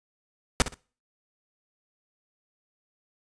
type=noise with echo; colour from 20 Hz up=pink; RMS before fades=-19 dBFS; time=0.6-0.62 s; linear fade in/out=0 ms; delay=61 ms; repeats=2; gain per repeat=-12 dB; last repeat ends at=0.742 s; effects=noise-tail reverb RT60 0.4 s tail -24 dB re dry + resampled to 22050 Hz